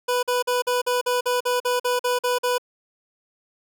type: tone bursts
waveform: 25% pulse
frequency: 493.9 Hz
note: B4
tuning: in tune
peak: -16 dBFS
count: 13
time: 0.08-2.582 s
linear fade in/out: 10 ms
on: 150 ms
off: 46 ms
effects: none